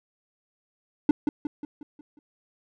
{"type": "tone with echo", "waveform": "triangle", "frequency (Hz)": 294.5, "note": "D4", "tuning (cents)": 5, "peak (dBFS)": -12, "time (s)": [1.09, 1.11], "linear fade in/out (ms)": 2, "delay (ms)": 180, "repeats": 6, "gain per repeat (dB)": -6, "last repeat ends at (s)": 2.19, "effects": []}